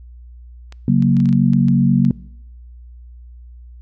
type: clicks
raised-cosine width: 0.2 ms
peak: -21 dBFS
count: 10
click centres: 0.724 / 1.024 / 1.168 / 1.202 / 1.257 / 1.29 / 1.328 / 1.534 / 1.684 / 2.05 s
type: chord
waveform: sine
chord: F# major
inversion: second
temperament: equal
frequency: 138.59 / 185 / 233.1 Hz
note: C#3 / F#3 / A#3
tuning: 0 / 0 / 0 cents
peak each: -15 dBFS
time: 0.88-2.11 s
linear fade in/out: 2 ms
effects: noise-tail reverb RT60 0.8 s tail -23 dB re dry + added 60 Hz sine -36 dBFS peak until 3.81 s